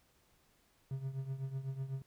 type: tone with tremolo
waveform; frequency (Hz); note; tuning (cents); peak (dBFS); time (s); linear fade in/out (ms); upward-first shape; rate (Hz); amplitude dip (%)
triangle; 134.2; C3; +44; -32; 0.91-2.02; 2; triangle; 8; 80
effects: pink hiss -71 dBFS RMS until 2.06 s